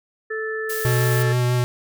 harmonic tone, 438.2 Hz, A4, 7 cents flat, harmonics 1 / 3 / 4, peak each -26 / -36 / -28 dBFS, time 0.3-1.33 s, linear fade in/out 10 ms
blue noise, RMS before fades -30 dBFS, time 0.69-1.23 s, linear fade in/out 10 ms
square tone with vibrato, 123.47 Hz, B2, in tune, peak -18 dBFS, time 0.85-1.64 s, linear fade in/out 0 ms, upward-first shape sine, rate 6.2 Hz, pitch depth 11 cents each way
effects none

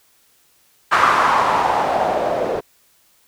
blue noise with low-pass filter sweep, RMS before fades -17 dBFS, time 0.91-2.61 s, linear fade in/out 20 ms, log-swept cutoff 1300 to 510 Hz, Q 3.6, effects white hiss -57 dBFS RMS until 3.27 s

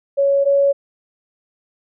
sine tone pair in turn, 557 / 559.3 Hz, C#5 / C#5, +8 / +15 cents, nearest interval unison, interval 7 cents, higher second, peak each -12 / -11 dBFS, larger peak second, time 0.17-0.45 / 0.45-0.73 s, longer neither, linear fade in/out 20 ms, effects none

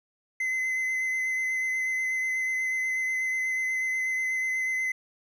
triangle tone with vibrato, 2047 Hz, C7, 38 cents flat, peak -24 dBFS, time 0.4-4.92 s, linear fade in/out 5 ms, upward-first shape sine, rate 8.2 Hz, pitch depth 15 cents each way, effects none

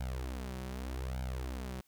sawtooth tone with flanger, 64.1 Hz, C2, 35 cents flat, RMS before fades -39 dBFS, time 0-1.81 s, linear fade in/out 5 ms, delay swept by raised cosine 1.3 to 5.4 ms, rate 0.83 Hz, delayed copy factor +0.9, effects white hiss -72 dBFS RMS until 1.87 s

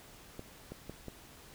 clicks, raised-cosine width 2 ms, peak -29 dBFS, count 4, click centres 0.394 / 0.72 / 0.896 / 1.083 s, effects pink hiss -55 dBFS RMS until 1.54 s

